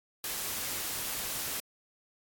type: noise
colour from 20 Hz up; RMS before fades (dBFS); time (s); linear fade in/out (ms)
white; -35; 0.24-1.6; 2
effects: AAC 64 kbps